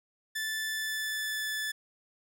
sawtooth tone with pitch glide, 1755 to 1739.9 Hz, A6 to A6, -5 to -20 cents, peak -28 dBFS, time 0.35-1.72 s, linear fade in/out 10 ms, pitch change -15 cents, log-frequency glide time 0.65-1.49 s, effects none

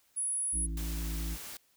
sine tone, 10240 Hz, D#9, 49 cents sharp, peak -30 dBFS, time 0.16-0.67 s, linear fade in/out 20 ms
harmonic tone, 55 Hz, A1, in tune, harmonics 1 / 3 / 5 / 6, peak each -33 / -43 / -47 / -49 dBFS, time 0.52-1.38 s, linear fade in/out 50 ms
white noise, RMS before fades -44 dBFS, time 0.77-1.57 s, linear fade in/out 2 ms
effects white hiss -69 dBFS RMS until 1.76 s

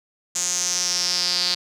sawtooth tone with band-pass filter sweep, 178.7 Hz, F3, 40 cents sharp, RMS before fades -23 dBFS, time 0.35-1.55 s, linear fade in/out 10 ms, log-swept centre 6900 to 4500 Hz, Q 6.4, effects none

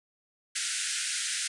white band-pass noise, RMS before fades -32 dBFS, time 0.55-1.48 s, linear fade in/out 10 ms, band 1400 to 10000 Hz, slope 96 dB/octave, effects resampled to 24000 Hz

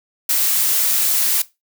blue noise, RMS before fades -17 dBFS, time 0.29-1.42 s, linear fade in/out 5 ms, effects noise-tail reverb RT60 0.2 s tail -17 dB re dry

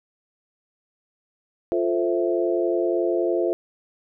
sine chord, F major seventh, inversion none, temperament equal, 349.2 / 440 / 523.3 / 659.3 Hz, F4 / A4 / C5 / E5, 0 / 0 / 0 / 0 cents, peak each -22 / -27 / -27 / -27 dBFS, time 1.72-3.53 s, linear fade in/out 0 ms, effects none

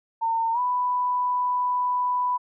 sine tone with pitch glide, 909 to 991.3 Hz, A#5 to B5, -44 to +6 cents, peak -21 dBFS, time 0.21-2.38 s, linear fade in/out 20 ms, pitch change +150 cents, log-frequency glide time 0.53-0.59 s, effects none

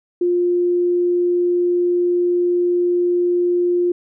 sine tone, 352.6 Hz, F4, 17 cents sharp, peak -14 dBFS, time 0.21-3.92 s, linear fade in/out 5 ms, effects none

